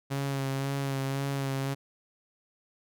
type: tone with vibrato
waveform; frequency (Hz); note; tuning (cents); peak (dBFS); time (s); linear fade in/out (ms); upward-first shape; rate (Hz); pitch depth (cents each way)
sawtooth; 137.1; C#3; -19; -25; 0.1-1.75; 20; sine; 1.9; 24
effects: none